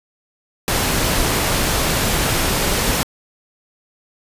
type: noise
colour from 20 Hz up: pink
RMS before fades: -18 dBFS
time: 0.68-3.03 s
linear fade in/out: 0 ms
effects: resampled to 32000 Hz